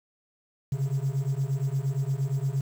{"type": "beating tone pair", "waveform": "triangle", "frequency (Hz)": [132.1, 140.7], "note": ["C3", "C#3"], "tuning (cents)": [17, 26], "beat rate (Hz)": 8.6, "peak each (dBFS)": -25, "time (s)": [0.72, 2.61], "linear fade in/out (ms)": 5, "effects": ["tanh soft clip ceiling -19 dBFS", "8-bit"]}